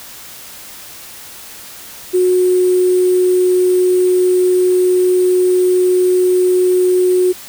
sine tone with sample-and-hold, 364.7 Hz, F#4, 25 cents flat, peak -9 dBFS, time 2.13-7.33 s, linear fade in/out 20 ms, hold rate 8820 Hz, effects white hiss -34 dBFS RMS until 7.48 s

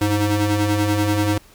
35% pulse ring-modulated tone, 207.7 Hz, G#3, in tune, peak -12 dBFS, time 0.01-1.38 s, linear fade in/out 5 ms, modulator 109 Hz, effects pink hiss -50 dBFS RMS until 1.54 s

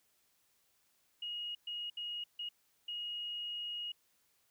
sine tone bursts at uneven times, 2880 Hz, F#7, 47 cents flat, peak -38 dBFS, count 5, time 1.22-1.55 / 1.67-1.9 / 1.97-2.24 / 2.39-2.49 / 2.88-3.92 s, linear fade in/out 5 ms, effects white hiss -74 dBFS RMS until 4.5 s

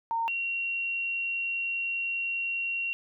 sine tone pair in turn, 916 / 2745 Hz, A#5 / F7, -31 / -31 cents, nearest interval octave + perfect fifth, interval 1900 cents, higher second, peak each -26 / -28 dBFS, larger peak first, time 0.11-0.28 / 0.28-2.93 s, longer second, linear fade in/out 0 ms, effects none

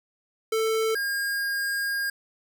square tone pair in turn, 443.5 / 1620.2 Hz, A4 / G#6, +14 / -43 cents, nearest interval octave + minor seventh, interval 2243 cents, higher second, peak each -23 / -26 dBFS, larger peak first, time 0.52-0.95 / 0.95-2.1 s, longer second, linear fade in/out 5 ms, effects none

